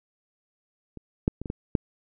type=clicks; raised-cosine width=3 ms; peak=-27 / -8 / -21 / -20 / -16 / -8 dBFS; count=6; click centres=0.973 / 1.279 / 1.416 / 1.458 / 1.501 / 1.752 s; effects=none